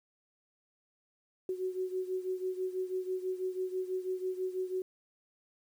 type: beating tone pair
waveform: sine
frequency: 370 / 376.1 Hz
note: F#4 / F#4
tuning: 0 / +28 cents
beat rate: 6.1 Hz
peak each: -34 / -38 dBFS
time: 1.49-4.82 s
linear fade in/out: 2 ms
effects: 10-bit